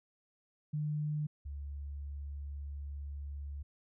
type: tone pair in turn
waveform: sine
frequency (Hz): 150.3 / 71.26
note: D3 / C#2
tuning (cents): +40 / +48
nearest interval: octave + minor second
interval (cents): 1292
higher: first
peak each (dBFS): -32 / -39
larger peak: first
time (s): 0.73-1.27 / 1.45-3.63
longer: second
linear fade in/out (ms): 10
effects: none